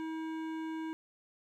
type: tone with hard clipping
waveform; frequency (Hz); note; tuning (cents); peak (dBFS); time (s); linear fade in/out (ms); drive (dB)
sine; 320; D#4; +49; -38; 0-0.93; 0; 14
effects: none